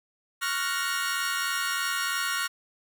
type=chord; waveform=sawtooth; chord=Gb major seventh; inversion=second; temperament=equal; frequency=1108.7 / 1396.9 / 1480 / 1864.7 Hz; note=Db6 / F6 / Gb6 / Bb6; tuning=0 / 0 / 0 / 0 cents; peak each=-30 / -27 / -30 / -29 dBFS; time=0.41-2.48 s; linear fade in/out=20 ms; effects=none